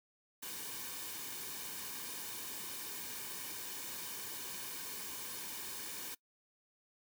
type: noise with comb filter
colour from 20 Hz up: white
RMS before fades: -44 dBFS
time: 0.42-6.15 s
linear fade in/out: 10 ms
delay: 1.5 ms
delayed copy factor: -0.6
effects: noise-tail reverb RT60 0.1 s tail -22 dB re dry